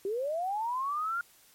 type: linear sweep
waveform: sine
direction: up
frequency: 375.9 to 1422 Hz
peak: -29 dBFS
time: 0.05-1.21 s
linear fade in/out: 2 ms
effects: white hiss -60 dBFS RMS until 1.54 s + MP3 64 kbps